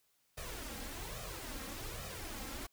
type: noise with flanger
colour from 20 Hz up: pink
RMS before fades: -44 dBFS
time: 0.37-2.67 s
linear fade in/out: 10 ms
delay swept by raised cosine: 1.6 to 3.8 ms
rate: 1.2 Hz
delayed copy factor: +0.65
effects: white hiss -75 dBFS RMS until 2.72 s